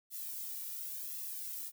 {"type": "noise with flanger", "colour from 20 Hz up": "violet", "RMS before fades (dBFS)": -42, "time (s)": [0.1, 1.72], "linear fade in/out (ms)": 50, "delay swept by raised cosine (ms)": [1.3, 1.91], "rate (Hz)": 0.93, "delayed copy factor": -1, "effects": []}